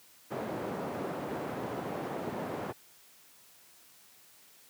white band-pass noise, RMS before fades -37 dBFS, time 0.3-2.73 s, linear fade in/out 20 ms, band 130 to 640 Hz, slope 12 dB/octave, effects white hiss -59 dBFS RMS until 4.69 s + high-pass 80 Hz 12 dB/octave

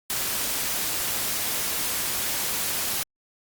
white noise, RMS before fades -27 dBFS, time 0.1-3.03 s, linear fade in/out 0 ms, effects Opus 48 kbps

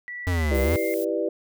sine tone with pitch glide, 1955 to 2107 Hz, B6 to C7, -18 to +12 cents, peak -32 dBFS, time 0.08-0.94 s, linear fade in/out 0 ms, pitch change +130 cents, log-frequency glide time 0.33-0.76 s
square exponential two-way sweep, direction down then up, 92.5 to 65.41 to 92.5 Hz, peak -22 dBFS, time 0.27-0.76 s, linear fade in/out 0 ms, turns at 0.62 s
sine chord, E minor seventh, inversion none, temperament equal with one note detuned, 329.6 / 392 / 493.9 / 593.8 Hz, E4 / G4 / B4 / D5, 0 / 0 / 0 / +19 cents, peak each -28 dBFS, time 0.51-1.29 s, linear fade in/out 5 ms
violet noise, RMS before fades -37 dBFS, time 0.54-1.05 s, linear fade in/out 10 ms
effects none

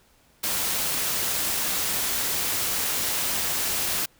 white noise, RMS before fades -26 dBFS, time 0.43-4.06 s, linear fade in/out 10 ms, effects pink hiss -60 dBFS RMS until 4.19 s

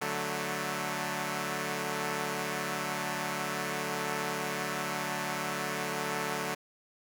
5% pulse chord, D major, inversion none, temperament equal, 146.83 / 185 / 220 Hz, D3 / F#3 / A3, 0 / 0 / 0 cents, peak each -25 dBFS, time 0.01-6.55 s, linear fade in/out 10 ms, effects none

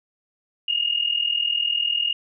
sine tone pair together, 2830 / 2870 Hz, F7 / F7, +22 / +47 cents, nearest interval unison, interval 25 cents, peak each -23 dBFS, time 0.68-2.13 s, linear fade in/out 5 ms, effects none

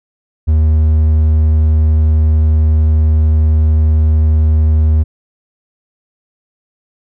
triangle tone, 77.78 Hz, D#2, in tune, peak -5 dBFS, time 0.47-5.04 s, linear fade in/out 20 ms, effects none

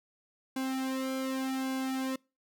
sawtooth tone with flanger, 263.5 Hz, C4, 12 cents sharp, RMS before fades -33 dBFS, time 0.56-2.16 s, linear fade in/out 5 ms, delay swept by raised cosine 1.6 to 2.7 ms, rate 0.86 Hz, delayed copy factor -0.95, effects noise-tail reverb RT60 0.3 s tail -26 dB re dry

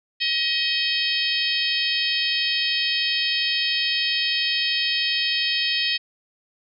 harmonic tone with a mistuned harmonic, 633 Hz, D#5, 30 cents sharp, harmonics 3 / 4 / 5 / 6 / 7 / 8, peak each -29 / -27 / -25 / -29 / -27 / -30 dBFS, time 0.2-5.98 s, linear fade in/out 20 ms, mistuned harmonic 8, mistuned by +29 cents, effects none

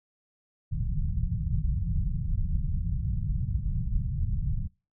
pink low-pass noise, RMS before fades -28 dBFS, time 0.71-4.68 s, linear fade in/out 20 ms, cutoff 170 Hz, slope 48 dB/octave, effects noise-tail reverb RT60 0.3 s tail -23 dB re dry

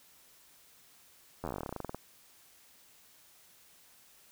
slowing click train, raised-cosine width 1 ms, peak -23 dBFS, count 20, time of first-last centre 1.44-1.946 s, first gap 11 ms, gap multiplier 1.09, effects white hiss -61 dBFS RMS until 4.31 s

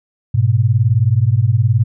sine beating tone pair, 103.83 / 122.83 Hz, G#2 / B2, 0 / -9 cents, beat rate 19 Hz, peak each -13 dBFS, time 0.34-1.84 s, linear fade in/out 10 ms, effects none

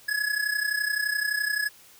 square tone with amplitude modulation, 1691 Hz, G#6, 31 cents sharp, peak -22 dBFS, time 0.08-1.69 s, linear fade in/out 10 ms, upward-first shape sine, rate 31.7 Hz, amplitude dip 75%, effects white hiss -53 dBFS RMS until 1.99 s

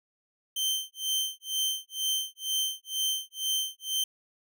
sawtooth tone with tremolo, 3112 Hz, G7, 13 cents flat, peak -22 dBFS, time 0.56-4.04 s, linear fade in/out 5 ms, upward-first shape sine, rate 2.1 Hz, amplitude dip 100%, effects none

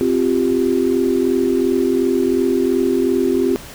sine chord, C suspended fourth, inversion none, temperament equal, 261.6 / 349.2 / 392 Hz, C4 / F4 / G4, 0 / 0 / 0 cents, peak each -18 dBFS, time 0.01-3.56 s, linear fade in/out 0 ms, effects pink hiss -36 dBFS RMS until 3.74 s

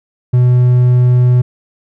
triangle tone, 124.2 Hz, B2, 10 cents sharp, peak -4 dBFS, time 0.33-1.42 s, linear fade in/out 10 ms, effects none

